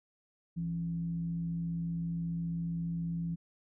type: tone with frequency modulation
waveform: sine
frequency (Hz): 168.3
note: E3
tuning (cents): +36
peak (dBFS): -32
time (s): 0.56-3.36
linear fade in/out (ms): 20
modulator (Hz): 106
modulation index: 0.27
effects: none